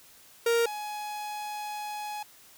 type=tone pair in turn; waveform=45% pulse; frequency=466.2 / 839.4 Hz; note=A#4 / G#5; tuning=0 / +18 cents; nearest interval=minor seventh; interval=1018 cents; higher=second; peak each=-22 / -34 dBFS; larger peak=first; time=0.46-0.66 / 0.66-2.23 s; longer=second; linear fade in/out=5 ms; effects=white hiss -55 dBFS RMS until 2.57 s